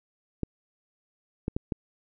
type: clicks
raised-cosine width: 3 ms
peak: -15 dBFS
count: 4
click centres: 0.433 / 1.481 / 1.565 / 1.722 s
effects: none